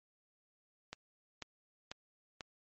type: click train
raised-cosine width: 0.2 ms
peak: -25 dBFS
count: 4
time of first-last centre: 0.93-2.408 s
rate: 2.03 Hz
effects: MP3 32 kbps